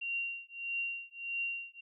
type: tone with tremolo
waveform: sine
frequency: 2760 Hz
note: F7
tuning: 21 cents flat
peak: -31 dBFS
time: 0.01-1.81 s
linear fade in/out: 10 ms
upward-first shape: triangle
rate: 1.6 Hz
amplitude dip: 100%
effects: none